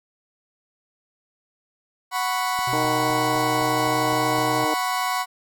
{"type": "chord", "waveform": "35% pulse", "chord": "F# suspended fourth", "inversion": "none", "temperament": "equal", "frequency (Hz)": [740, 987.8, 1108.7], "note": ["F#5", "B5", "C#6"], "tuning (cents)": [0, 0, 0], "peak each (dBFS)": -25, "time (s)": [2.11, 5.26], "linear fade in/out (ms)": 50}
{"type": "click train", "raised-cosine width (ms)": 3, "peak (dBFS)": -28, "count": 8, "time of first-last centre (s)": [2.59, 4.385], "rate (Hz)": 3.9}
{"type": "tone with vibrato", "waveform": "square", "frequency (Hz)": 124.4, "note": "B2", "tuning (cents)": 13, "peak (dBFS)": -31, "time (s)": [2.67, 4.65], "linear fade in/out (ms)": 5, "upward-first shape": "triangle", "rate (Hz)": 3.3, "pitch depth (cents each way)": 11}
{"type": "harmonic tone", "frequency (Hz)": 154.5, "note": "D#3", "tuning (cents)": -12, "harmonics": [2, 3, 4, 5, 6], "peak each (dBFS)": [-27, -29, -30, -31, -32], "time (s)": [2.73, 4.74], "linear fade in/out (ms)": 0}
{"effects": []}